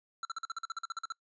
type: tone bursts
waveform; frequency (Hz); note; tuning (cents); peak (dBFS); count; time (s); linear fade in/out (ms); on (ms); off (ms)
square; 1346; E6; +36; -35; 14; 0.23-1.122; 2; 21; 46
effects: noise-tail reverb RT60 0.1 s tail -24 dB re dry + resampled to 16000 Hz